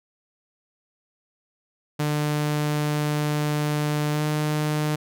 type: tone with pitch glide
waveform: sawtooth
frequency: 149.3 to 151.47 Hz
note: D3 to D#3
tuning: +29 to -46 cents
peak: -18 dBFS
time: 1.99-4.96 s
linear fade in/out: 10 ms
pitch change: +25 cents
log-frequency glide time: 4.12-4.22 s
effects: none